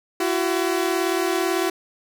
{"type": "tone pair together", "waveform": "sawtooth", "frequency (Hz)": [338.1, 376.1], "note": ["E4", "F#4"], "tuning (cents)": [44, 28], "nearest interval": "major second", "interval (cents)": 184, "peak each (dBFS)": -19, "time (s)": [0.2, 1.7], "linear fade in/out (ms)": 5, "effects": []}